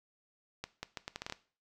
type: accelerating click train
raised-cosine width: 0.2 ms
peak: -21 dBFS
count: 9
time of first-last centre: 0.64-1.324 s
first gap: 190 ms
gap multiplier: 0.75
effects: noise-tail reverb RT60 0.4 s tail -17 dB re dry